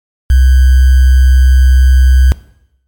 sine tone with sample-and-hold, 64.5 Hz, C2, 24 cents flat, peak -3 dBFS, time 0.3-2.32 s, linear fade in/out 0 ms, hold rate 1575 Hz, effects noise-tail reverb RT60 0.8 s tail -18 dB re dry + MP3 96 kbps

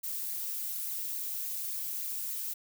violet noise with flanger, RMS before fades -36 dBFS, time 0.03-2.54 s, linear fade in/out 10 ms, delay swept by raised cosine 0.43 to 2.83 ms, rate 3.5 Hz, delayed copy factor +0.55, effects none

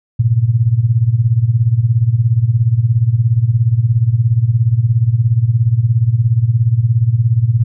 sine tone with tremolo, 116.1 Hz, A#2, 7 cents flat, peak -6 dBFS, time 0.19-7.64 s, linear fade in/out 10 ms, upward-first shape sine, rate 17 Hz, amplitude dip 80%, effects none

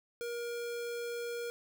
square tone, 473.9 Hz, A#4, 28 cents sharp, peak -37 dBFS, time 0.21-1.5 s, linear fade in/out 0 ms, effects 12-bit

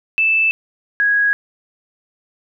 sine tone pair in turn, 2637 / 1655.9 Hz, E7 / G#6, 0 / -6 cents, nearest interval minor sixth, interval 806 cents, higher first, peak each -12 dBFS, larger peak neither, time 0.18-0.51 / 1-1.33 s, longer neither, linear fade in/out 0 ms, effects none

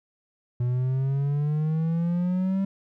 triangle exponential sweep, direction up, 121.1 to 196 Hz, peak -20 dBFS, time 0.6-2.65 s, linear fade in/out 5 ms, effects none

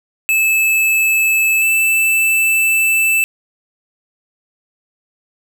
square tone pair in turn, 2612 / 2644 Hz, E7 / E7, -17 / +5 cents, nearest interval unison, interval 22 cents, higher second, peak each -12 dBFS, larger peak neither, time 0.29-1.62 / 1.62-3.24 s, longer second, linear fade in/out 0 ms, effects none

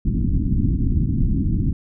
pink low-pass noise, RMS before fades -19 dBFS, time 0.05-1.73 s, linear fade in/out 5 ms, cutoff 290 Hz, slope 48 dB/octave, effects none

